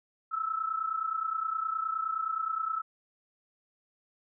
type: tone pair together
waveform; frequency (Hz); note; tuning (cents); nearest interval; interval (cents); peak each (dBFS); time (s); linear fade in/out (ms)
sine; 1300 / 1329.6; E6 / E6; -24 / +15; unison; 39; -31 / -34; 0.31-2.82; 20
effects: none